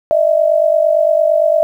sine tone pair together, 609.2 / 658 Hz, D#5 / E5, -37 / -3 cents, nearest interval minor second, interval 134 cents, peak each -12 dBFS, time 0.11-1.63 s, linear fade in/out 0 ms, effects 8-bit

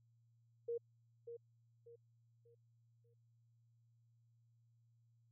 sine tone with echo, 469 Hz, A#4, 11 cents sharp, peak -38 dBFS, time 0.68-0.78 s, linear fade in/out 10 ms, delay 590 ms, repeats 4, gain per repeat -9 dB, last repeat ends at 3.14 s, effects added 116 Hz sine -70 dBFS peak until 5.31 s

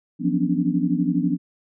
sine tone cluster, 169.9 / 182 / 247.5 / 279.8 / 292 Hz, F3 / F#3 / B3 / C#4 / D4, -47 / -28 / +4 / +16 / -10 cents, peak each -25 dBFS, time 0.19-1.38 s, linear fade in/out 50 ms, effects none

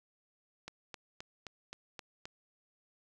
click train, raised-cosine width 0.2 ms, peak -26 dBFS, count 7, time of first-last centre 0.68-2.255 s, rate 3.81 Hz, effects none

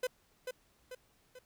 45% pulse tone with echo, 506 Hz, B4, 42 cents sharp, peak -31 dBFS, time 0.03-0.07 s, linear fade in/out 5 ms, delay 440 ms, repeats 3, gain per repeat -6 dB, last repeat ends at 1.39 s, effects pink hiss -70 dBFS RMS until 1.45 s

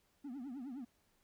triangle tone with vibrato, 261.7 Hz, C4, in tune, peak -40 dBFS, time 0.24-0.85 s, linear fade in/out 10 ms, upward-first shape triangle, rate 9.7 Hz, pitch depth 230 cents each way, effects tanh soft clip ceiling -36 dBFS + pink hiss -75 dBFS RMS until 1.23 s

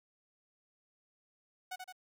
sawtooth tone with echo, 740 Hz, F#5, in tune, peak -35 dBFS, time 1.71-1.76 s, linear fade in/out 10 ms, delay 83 ms, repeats 2, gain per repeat -4 dB, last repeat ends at 1.926 s, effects 12-bit

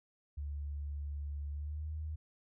sine tone with pitch glide, 72.3 to 77.49 Hz, D2 to D#2, -27 to -7 cents, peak -37 dBFS, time 0.37-2.16 s, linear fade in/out 10 ms, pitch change +120 cents, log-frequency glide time 1.51-1.9 s, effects none

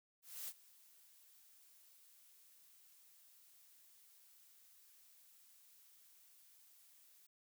blue noise with ADSR envelope, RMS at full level -45 dBFS, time 0.22-7.27 s, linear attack 260 ms, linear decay 47 ms, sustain -21 dB, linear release 10 ms, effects none

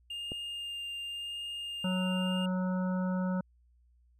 triangle tone with vibrato, 2813 Hz, F7, 12 cents sharp, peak -35 dBFS, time 0.1-2.46 s, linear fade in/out 5 ms, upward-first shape sine, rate 0.9 Hz, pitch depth 9 cents each way
click, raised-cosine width 2 ms, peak -26 dBFS, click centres 0.319 s
harmonic tone, 184.4 Hz, F#3, 6 cents flat, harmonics 1 / 3 / 5 / 7 / 8, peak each -29 / -39 / -43 / -46 / -47 dBFS, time 1.84-3.41 s, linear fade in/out 5 ms
effects added 60 Hz sine -62 dBFS peak until 4.19 s

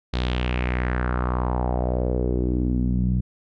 sawtooth tone with low-pass filter sweep, 61.74 Hz, B1, in tune, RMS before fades -23 dBFS, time 0.13-3.21 s, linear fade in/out 10 ms, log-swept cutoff 4000 to 160 Hz, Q 3.3, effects none

